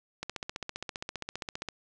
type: click train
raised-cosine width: 0.2 ms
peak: -18 dBFS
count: 23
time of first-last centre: 0.23-1.687 s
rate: 15.1 Hz
effects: resampled to 24000 Hz + 8-bit